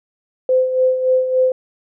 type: tone with tremolo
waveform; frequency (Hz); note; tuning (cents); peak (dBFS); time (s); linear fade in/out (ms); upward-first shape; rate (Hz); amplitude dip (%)
sine; 514; C5; -31; -10; 0.49-1.52; 2; sine; 3.5; 60
effects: none

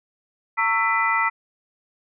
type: tone cluster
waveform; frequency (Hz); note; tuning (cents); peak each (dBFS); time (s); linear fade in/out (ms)
sine; 910 / 1117 / 1324 / 1996 / 2400; A#5 / C#6 / E6 / B6 / D7; -42 / +13 / +7 / +18 / +37; -24 / -29 / -23 / -22 / -30; 0.57-1.3; 20
effects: none

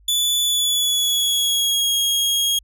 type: tone with pitch glide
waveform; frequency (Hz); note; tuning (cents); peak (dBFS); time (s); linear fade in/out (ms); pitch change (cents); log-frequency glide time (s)
sawtooth; 3467 to 3276; A7 to G#7; -26 to -24; -14; 0.08-2.59; 5; -98; 0.42-1.96
effects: added 50 Hz sine -49 dBFS peak until 2.63 s

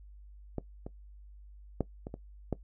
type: clicks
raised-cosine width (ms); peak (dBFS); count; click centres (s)
2; -20 / -27 / -15 / -26 / -26 / -17; 6; 0.583 / 0.865 / 1.807 / 2.069 / 2.141 / 2.527
effects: noise-tail reverb RT60 0.1 s tail -18 dB re dry + added 50 Hz sine -49 dBFS peak until 2.63 s

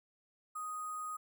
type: tone with sample-and-hold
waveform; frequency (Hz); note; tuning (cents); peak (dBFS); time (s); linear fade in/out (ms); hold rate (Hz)
sine; 1244.5; D#6; 0; -38; 0.55-1.17; 10; 8820
effects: none

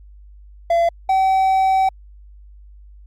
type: tone pair in turn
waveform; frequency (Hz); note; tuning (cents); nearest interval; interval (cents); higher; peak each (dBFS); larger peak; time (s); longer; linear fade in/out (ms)
triangle; 679 / 764.8; F5 / G5; -49 / -43; major second; 206; second; -11; neither; 0.7-0.89 / 1.09-1.89; second; 5
effects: added 50 Hz sine -40 dBFS peak until 3.06 s + Opus 48 kbps

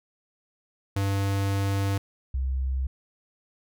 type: tone pair in turn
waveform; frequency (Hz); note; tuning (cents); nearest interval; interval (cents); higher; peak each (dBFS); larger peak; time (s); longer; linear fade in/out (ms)
square / sine; 98.6 / 65.57; G2 / C2; +11 / +4; perfect fifth; 707; first; -24; neither; 0.96-1.98 / 2.34-2.87; first; 5
effects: none

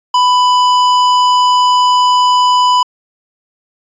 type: tone with hard clipping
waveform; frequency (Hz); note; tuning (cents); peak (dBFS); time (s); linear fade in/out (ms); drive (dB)
triangle; 995; B5; +13; -9; 0.14-2.83; 5; 17
effects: resampled to 16000 Hz

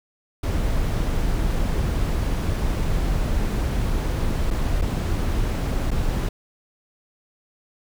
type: noise with dropouts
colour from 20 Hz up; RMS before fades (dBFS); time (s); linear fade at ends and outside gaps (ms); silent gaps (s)
brown; -22; 0.43-6.29; 5; 4.505-4.509 / 4.814-4.819 / 5.907-5.913
effects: none

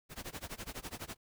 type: noise with tremolo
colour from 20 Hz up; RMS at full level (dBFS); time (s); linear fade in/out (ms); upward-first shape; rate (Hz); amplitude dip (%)
pink; -41; 0.09-1.17; 50; sine; 12; 95
effects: none

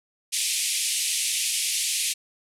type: band-pass noise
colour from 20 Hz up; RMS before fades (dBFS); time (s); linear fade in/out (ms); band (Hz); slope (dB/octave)
white; -26; 0.32-2.14; 20; 2200 to 11000; 48
effects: none

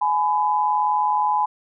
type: tone pair together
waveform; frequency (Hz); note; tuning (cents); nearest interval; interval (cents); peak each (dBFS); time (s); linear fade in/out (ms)
sine; 841.7 / 1001; G#5 / B5; +23 / +23; minor third; 300; -20; 0.01-1.46; 10
effects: none

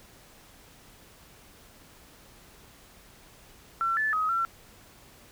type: tone with pitch steps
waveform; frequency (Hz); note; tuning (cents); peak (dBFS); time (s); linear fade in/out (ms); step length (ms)
sine; 1350 / 1743 / 1264 / 1353; E6 / A6 / D#6 / E6; +41 / -17 / +27 / +45; -24; 3.81-4.45; 0; 160
effects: pink hiss -54 dBFS RMS until 5.31 s

